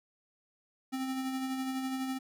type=tone with tremolo; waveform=square; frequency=262.6 Hz; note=C4; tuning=6 cents sharp; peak=-32 dBFS; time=0.92-2.19 s; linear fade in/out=20 ms; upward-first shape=sine; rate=12 Hz; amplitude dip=35%; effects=none